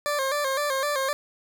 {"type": "tone with vibrato", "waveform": "20% pulse", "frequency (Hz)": 560, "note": "C#5", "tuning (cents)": 18, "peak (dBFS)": -19, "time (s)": [0.06, 1.13], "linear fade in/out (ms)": 0, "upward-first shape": "square", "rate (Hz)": 3.9, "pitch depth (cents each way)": 79, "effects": []}